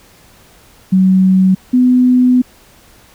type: tone pair in turn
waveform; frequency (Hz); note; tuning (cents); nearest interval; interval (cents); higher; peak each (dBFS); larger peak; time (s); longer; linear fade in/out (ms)
sine; 188 / 250.9; F#3 / B3; +28 / +28; perfect fourth; 500; second; -6; neither; 0.92-1.55 / 1.73-2.42; second; 10
effects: pink hiss -45 dBFS RMS until 3.14 s